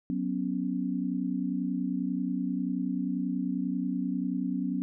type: chord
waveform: sine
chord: F# suspended fourth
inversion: none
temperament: equal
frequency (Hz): 185 / 246.9 / 277.2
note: F#3 / B3 / C#4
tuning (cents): 0 / 0 / 0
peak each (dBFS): -32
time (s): 0.1-4.82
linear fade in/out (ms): 0
effects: none